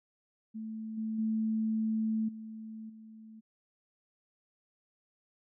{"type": "tone with level steps", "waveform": "sine", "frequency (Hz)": 220, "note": "A3", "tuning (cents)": 0, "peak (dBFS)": [-37, -32, -28, -41, -48], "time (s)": [0.54, 3.41], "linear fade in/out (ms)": 20, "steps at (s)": [0.97, 1.18, 2.28, 2.89], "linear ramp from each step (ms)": 10, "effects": []}